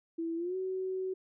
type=tone with pitch glide; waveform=sine; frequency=330.7 to 375.5 Hz; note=E4 to F#4; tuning=+6 to +26 cents; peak=-32 dBFS; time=0.18-1.14 s; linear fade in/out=10 ms; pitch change=+220 cents; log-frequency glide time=0.36-0.56 s; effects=none